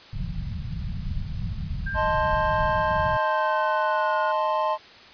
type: low-pass noise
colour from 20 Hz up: pink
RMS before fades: -30 dBFS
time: 0.13-3.17 s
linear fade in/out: 5 ms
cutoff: 190 Hz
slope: 48 dB/octave
type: tone with pitch glide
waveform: sine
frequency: 1588 to 1447.8 Hz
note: G6 to F#6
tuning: +22 to -38 cents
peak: -29 dBFS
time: 1.86-4.32 s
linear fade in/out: 10 ms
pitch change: -160 cents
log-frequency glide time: 3.14-4.18 s
type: chord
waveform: triangle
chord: A diminished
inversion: second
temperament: equal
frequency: 622.3 / 880 / 1046.5 Hz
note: Eb5 / A5 / C6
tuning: 0 / 0 / 0 cents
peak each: -24 dBFS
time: 1.94-4.78 s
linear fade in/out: 50 ms
effects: white hiss -47 dBFS RMS until 5.13 s + resampled to 11025 Hz